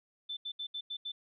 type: tone bursts at uneven times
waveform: sine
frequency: 3532 Hz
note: A7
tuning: 6 cents sharp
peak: -36 dBFS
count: 6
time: 0.29-0.37 / 0.45-0.52 / 0.59-0.67 / 0.74-0.81 / 0.9-0.97 / 1.05-1.12 s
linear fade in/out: 10 ms
effects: none